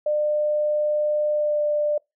sine tone with pitch glide, 600 to 594.8 Hz, D5 to D5, +37 to +22 cents, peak -19 dBFS, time 0.06-1.98 s, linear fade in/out 5 ms, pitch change -15 cents, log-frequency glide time 1.31-1.62 s, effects noise-tail reverb RT60 0.2 s tail -26 dB re dry

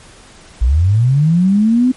sine linear sweep, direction up, 53.3 to 260 Hz, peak -8 dBFS, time 0.61-1.92 s, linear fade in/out 10 ms, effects pink hiss -41 dBFS RMS until 1.96 s + MP3 48 kbps

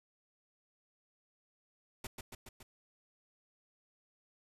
pink noise with echo, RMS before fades -42 dBFS, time 2.04-2.07 s, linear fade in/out 5 ms, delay 140 ms, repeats 4, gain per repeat -3 dB, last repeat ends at 2.63 s, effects resampled to 32000 Hz

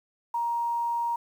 sine tone, 940 Hz, A#5, 14 cents sharp, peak -25 dBFS, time 0.34-1.16 s, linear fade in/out 5 ms, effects 9-bit

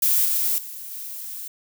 violet noise with level steps, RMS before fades -19 / -22 / -36 / -34 dBFS, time 0.02-1.48 s, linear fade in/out 5 ms, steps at 0.25 / 0.58 / 0.91 s, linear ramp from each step 2 ms, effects none

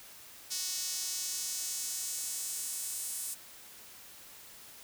sawtooth tone with high-pass filter sweep, 369.6 Hz, F#4, 2 cents flat, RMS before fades -37 dBFS, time 0.5-3.35 s, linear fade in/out 20 ms, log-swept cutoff 5500 to 8800 Hz, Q 1.8, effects white hiss -52 dBFS RMS until 4.83 s

